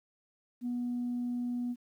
sine tone, 243.7 Hz, B3, 23 cents flat, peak -30 dBFS, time 0.61-1.76 s, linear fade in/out 50 ms, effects tanh soft clip ceiling -28 dBFS + 11-bit

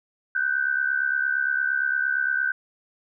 sine tone pair together, 1488.3 / 1557 Hz, F#6 / G6, +10 / -12 cents, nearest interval minor second, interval 78 cents, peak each -24 dBFS, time 0.35-2.52 s, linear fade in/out 5 ms, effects none

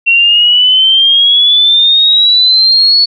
sine exponential sweep, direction up, 2720 to 4435 Hz, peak -4 dBFS, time 0.06-3.06 s, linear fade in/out 20 ms, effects none

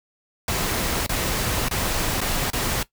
pink noise with dropouts, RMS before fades -24 dBFS, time 0.48-2.83 s, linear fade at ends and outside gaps 2 ms, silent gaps 1.064-1.093 / 1.685-1.711 / 2.206-2.214 / 2.503-2.532 s, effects noise-tail reverb RT60 0.1 s tail -17 dB re dry

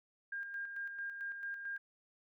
sine tone with tremolo, 1608 Hz, G6, 44 cents sharp, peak -38 dBFS, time 0.32-1.78 s, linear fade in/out 5 ms, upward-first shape square, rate 4.5 Hz, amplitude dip 45%, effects none

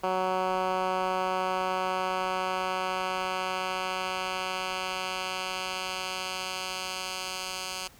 10% pulse tone with band-pass filter sweep, 186 Hz, F#3, 9 cents sharp, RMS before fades -31 dBFS, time 0.03-7.88 s, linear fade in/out 10 ms, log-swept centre 820 to 5200 Hz, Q 0.76, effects pink hiss -55 dBFS RMS until 7.99 s

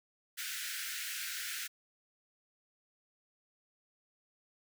pink high-pass noise, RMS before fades -40 dBFS, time 0.37-1.68 s, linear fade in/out 20 ms, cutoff 1400 Hz, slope 96 dB/octave, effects none

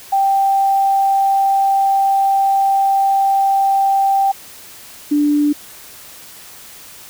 sine tone pair in turn, 784 / 293.7 Hz, G5 / D4, 0 / 0 cents, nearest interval octave + perfect fourth, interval 1700 cents, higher first, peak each -11 dBFS, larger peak neither, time 0.12-4.32 / 5.11-5.53 s, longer first, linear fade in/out 10 ms, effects white hiss -38 dBFS RMS until 7.09 s

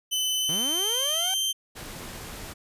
sawtooth tone with pitch glide, 3032 to 3132 Hz, F#7 to G7, +42 to -2 cents, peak -21 dBFS, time 0.11-1.53 s, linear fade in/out 20 ms, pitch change +56 cents, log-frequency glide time 0.4-0.92 s
sawtooth linear sweep, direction up, 143.2 to 777 Hz, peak -29 dBFS, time 0.49-1.34 s, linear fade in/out 2 ms
pink noise, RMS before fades -39 dBFS, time 1.75-2.54 s, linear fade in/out 20 ms
effects resampled to 32000 Hz

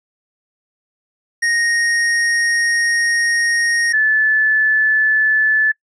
square / sine tone pair in turn, 1864.7 / 1738.5 Hz, A#6 / A6, 0 / -21 cents, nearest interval minor second, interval 121 cents, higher first, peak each -15 / -11 dBFS, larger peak second, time 1.42-3.93 / 3.93-5.72 s, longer first, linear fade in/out 10 ms, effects noise-tail reverb RT60 0.1 s tail -24 dB re dry + resampled to 22050 Hz

